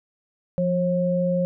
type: tone pair together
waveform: sine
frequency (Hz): 175.48 / 540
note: F3 / C#5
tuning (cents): +9 / -45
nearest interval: octave + perfect fifth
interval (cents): 1946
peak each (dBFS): -22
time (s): 0.58-1.45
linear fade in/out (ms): 0
effects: none